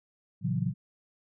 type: chord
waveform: sine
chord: F# dominant seventh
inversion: first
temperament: just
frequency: 115.62 / 138.75 / 166.5 / 185 Hz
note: A#2 / C#3 / E3 / F#3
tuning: -14 / +2 / +18 / 0 cents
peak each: -32 dBFS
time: 0.41-0.74 s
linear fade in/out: 50 ms
effects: none